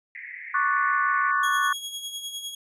white band-pass noise, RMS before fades -39 dBFS, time 0.15-1.31 s, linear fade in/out 0 ms, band 1800 to 2200 Hz, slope 96 dB/octave
sine chord, D major seventh, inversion third, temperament equal, 1108.7 / 1174.7 / 1480 / 1760 Hz, C#6 / D6 / F#6 / A6, 0 / 0 / 0 / 0 cents, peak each -24 / -28 / -25 / -29 dBFS, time 0.54-1.73 s, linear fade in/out 5 ms
sawtooth tone with tremolo, 3316 Hz, G#7, 3 cents flat, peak -27 dBFS, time 1.43-2.55 s, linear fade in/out 5 ms, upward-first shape sine, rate 9.9 Hz, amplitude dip 55%
effects resampled to 32000 Hz

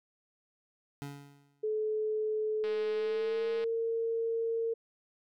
25% pulse tone with exponential decay, 141.9 Hz, C#3, 41 cents sharp, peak -33 dBFS, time 1.02-1.67 s, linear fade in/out 0 ms, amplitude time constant 140 ms
sine tone with pitch glide, 431.1 to 456.5 Hz, A4 to A#4, -35 to -36 cents, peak -29 dBFS, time 1.63-4.74 s, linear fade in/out 10 ms, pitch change +99 cents, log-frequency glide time 2.94-3.49 s
click train, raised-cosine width 0.3 ms, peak -30 dBFS, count 211, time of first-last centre 2.64-3.64 s, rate 210 Hz
effects none

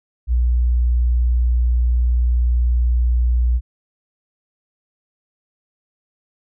sine tone, 60.3 Hz, B1, 41 cents flat, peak -13 dBFS, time 0.27-3.61 s, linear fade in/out 50 ms, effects none

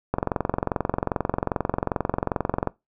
click train, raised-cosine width 1 ms, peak -8 dBFS, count 58, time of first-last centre 0.14-2.673 s, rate 22.5 Hz, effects noise-tail reverb RT60 0.2 s tail -21 dB re dry

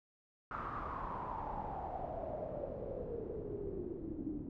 pink noise with low-pass filter sweep, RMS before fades -42 dBFS, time 0.51-4.49 s, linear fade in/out 2 ms, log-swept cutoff 1300 to 280 Hz, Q 7.7, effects none

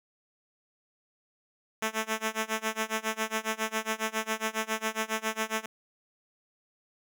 5% pulse tone with tremolo, 220 Hz, A3, in tune, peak -15 dBFS, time 1.82-5.66 s, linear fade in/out 5 ms, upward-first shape sine, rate 7.3 Hz, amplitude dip 95%, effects none

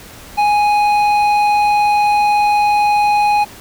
triangle tone with hard clipping, 830.6 Hz, G#5, in tune, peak -12 dBFS, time 0.37-3.45 s, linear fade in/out 20 ms, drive 12 dB, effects pink hiss -37 dBFS RMS until 3.6 s

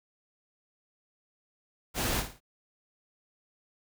pink noise with echo, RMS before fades -30 dBFS, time 1.94-2.24 s, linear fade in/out 50 ms, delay 55 ms, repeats 3, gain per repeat -9 dB, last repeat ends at 2.405 s, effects none

